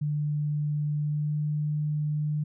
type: tone with pitch glide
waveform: sine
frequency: 148.6 to 150.15 Hz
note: D3 to D3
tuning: +21 to +39 cents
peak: -25 dBFS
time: 0.01-2.44 s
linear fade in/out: 10 ms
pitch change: +18 cents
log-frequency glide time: 1-1.37 s
effects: none